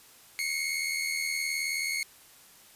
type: tone pair together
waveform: sawtooth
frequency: 2136 / 2215 Hz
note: C7 / C#7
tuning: +35 / -2 cents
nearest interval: minor second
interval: 63 cents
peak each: -29 / -28 dBFS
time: 0.39-2.03 s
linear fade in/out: 0 ms
effects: white hiss -55 dBFS RMS until 2.75 s + resampled to 32000 Hz